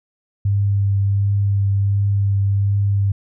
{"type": "tone with vibrato", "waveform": "sine", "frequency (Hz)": 99.8, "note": "G2", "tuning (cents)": 32, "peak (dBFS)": -14, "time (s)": [0.45, 3.12], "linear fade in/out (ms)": 5, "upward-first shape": "triangle", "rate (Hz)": 1.4, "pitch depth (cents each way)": 16, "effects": []}